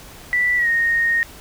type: tone with pitch glide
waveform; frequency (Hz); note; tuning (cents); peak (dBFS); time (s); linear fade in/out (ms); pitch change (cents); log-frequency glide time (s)
sine; 1968 to 1857.5; B6 to A#6; -7 to -7; -15; 0.33-1.23; 0; -100; 0.57-0.68
effects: added 50 Hz sine -48 dBFS peak until 1.4 s + pink hiss -41 dBFS RMS until 1.4 s